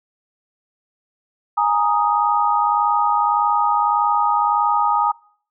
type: chord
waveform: sine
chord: Ab suspended second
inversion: none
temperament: equal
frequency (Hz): 830.6 / 932.3 / 1244.5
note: Ab5 / Bb5 / Eb6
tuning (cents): 0 / 0 / 0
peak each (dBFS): -19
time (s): 1.57-5.12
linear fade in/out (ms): 10
effects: noise-tail reverb RT60 0.6 s tail -26 dB re dry